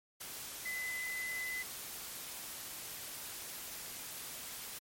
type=tone in noise; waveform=sine; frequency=2017 Hz; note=B6; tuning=36 cents sharp; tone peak=-37 dBFS; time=0.65-1.63 s; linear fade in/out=10 ms; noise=white; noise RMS=-45 dBFS; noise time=0.2-4.79 s; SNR=+5 dB; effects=MP3 64 kbps